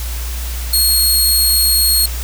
15% pulse tone, 4292 Hz, C8, 43 cents sharp, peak -4 dBFS, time 0.73-2.06 s, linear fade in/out 5 ms, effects added 60 Hz sine -20 dBFS peak until 2.23 s + white hiss -29 dBFS RMS until 2.23 s

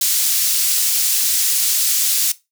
pink high-pass noise, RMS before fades -17 dBFS, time 0.01-2.32 s, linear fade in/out 5 ms, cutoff 5600 Hz, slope 12 dB/octave, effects noise-tail reverb RT60 0.2 s tail -17 dB re dry

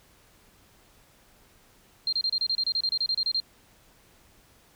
sine tone bursts, 4186 Hz, C8, in tune, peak -23 dBFS, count 16, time 2.07-3.401 s, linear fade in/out 2 ms, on 56 ms, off 29 ms, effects pink hiss -59 dBFS RMS until 4.75 s

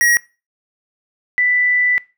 square / sine tone pair in turn, 1900 / 1982.6 Hz, A#6 / B6, +33 / +6 cents, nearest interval minor second, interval 73 cents, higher second, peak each -12 dBFS, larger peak neither, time 0.01-0.17 / 1.38-1.98 s, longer second, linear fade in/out 0 ms, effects noise-tail reverb RT60 0.3 s tail -21 dB re dry

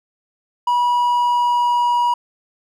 triangle tone with pitch glide, 971 to 963.7 Hz, B5 to B5, -30 to -43 cents, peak -12 dBFS, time 0.67-2.14 s, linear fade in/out 5 ms, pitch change -13 cents, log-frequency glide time 0.84-1.96 s, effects none

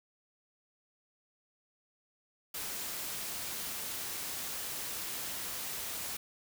white noise, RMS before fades -39 dBFS, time 2.54-6.17 s, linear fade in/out 5 ms, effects none

